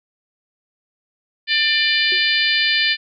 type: harmonic tone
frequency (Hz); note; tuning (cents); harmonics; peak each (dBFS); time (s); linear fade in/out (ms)
595; D5; +22; 3 / 4 / 5 / 6 / 7 / 8; -20 / -21 / -22 / -23 / -23 / -24; 1.47-2.97; 50
type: tone with exponential decay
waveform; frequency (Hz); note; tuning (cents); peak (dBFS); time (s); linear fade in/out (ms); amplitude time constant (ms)
sine; 370; F#4; 0; -26; 2.12-2.27; 1; 31
effects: none